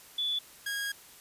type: tone pair in turn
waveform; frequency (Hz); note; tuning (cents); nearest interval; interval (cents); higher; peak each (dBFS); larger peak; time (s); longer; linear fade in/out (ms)
sine / sawtooth; 3454 / 1638.6; A7 / G#6; -33 / -24; octave + minor second; 1291; first; -28; neither; 0.18-0.39 / 0.66-0.92; second; 5
effects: white hiss -53 dBFS RMS until 1.2 s + resampled to 32000 Hz